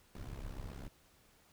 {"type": "noise with amplitude modulation", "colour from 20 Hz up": "brown", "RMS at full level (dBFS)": -41, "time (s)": [0.15, 0.88], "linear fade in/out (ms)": 2, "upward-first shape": "sine", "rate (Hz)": 67.4, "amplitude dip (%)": 85, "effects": ["pink hiss -67 dBFS RMS until 1.52 s"]}